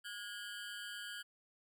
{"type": "ring-modulated tone", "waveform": "25% pulse", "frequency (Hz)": 1540, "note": "G6", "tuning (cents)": -31, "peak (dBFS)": -37, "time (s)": [0.04, 1.23], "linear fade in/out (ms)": 20, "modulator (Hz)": 104, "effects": []}